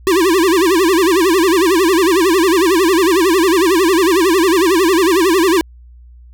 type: tone with vibrato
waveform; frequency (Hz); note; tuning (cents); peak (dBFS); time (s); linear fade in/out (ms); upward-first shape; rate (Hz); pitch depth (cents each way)
square; 355.2; F4; +29; -10; 0.07-5.61; 0; sine; 11; 190
effects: added 60 Hz sine -37 dBFS peak until 6.33 s